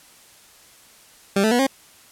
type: tone with pitch steps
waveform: 20% pulse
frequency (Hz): 197.3 / 218.9 / 242.9 / 269.5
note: G3 / A3 / B3 / C#4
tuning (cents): +11 / -9 / -29 / -49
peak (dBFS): -11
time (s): 1.36-1.668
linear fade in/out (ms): 5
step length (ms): 77
effects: white hiss -50 dBFS RMS until 2.11 s + low-pass 12000 Hz 12 dB/octave